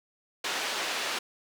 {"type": "band-pass noise", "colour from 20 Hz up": "white", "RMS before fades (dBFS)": -32, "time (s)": [0.44, 1.19], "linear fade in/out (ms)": 5, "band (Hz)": [370, 3900], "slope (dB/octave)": 12, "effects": []}